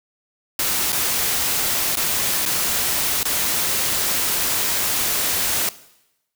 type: noise with dropouts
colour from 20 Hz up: white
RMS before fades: -21 dBFS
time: 0.59-5.69 s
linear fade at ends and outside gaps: 2 ms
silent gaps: 0.921-0.927 / 1.955-1.97 / 2.454-2.46 / 3.231-3.253 s
effects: noise-tail reverb RT60 0.9 s tail -18 dB re dry